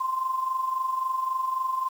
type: tone with amplitude modulation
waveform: sine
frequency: 1043 Hz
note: C6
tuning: 6 cents flat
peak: -22 dBFS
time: 0-1.89 s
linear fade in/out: 10 ms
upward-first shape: sine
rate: 23.7 Hz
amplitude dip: 60%
effects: 8-bit